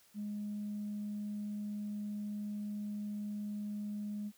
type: tone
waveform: sine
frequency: 207.7 Hz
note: G#3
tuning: in tune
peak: -36 dBFS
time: 0.14-4.32 s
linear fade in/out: 50 ms
effects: tanh soft clip ceiling -33 dBFS + white hiss -66 dBFS RMS until 4.37 s